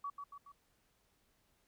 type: tone with echo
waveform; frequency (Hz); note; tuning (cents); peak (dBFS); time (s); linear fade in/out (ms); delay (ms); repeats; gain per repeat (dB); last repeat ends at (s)
sine; 1135; C#6; +41; -38; 0.04-0.1; 5; 140; 3; -5; 0.52
effects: pink hiss -75 dBFS RMS until 1.67 s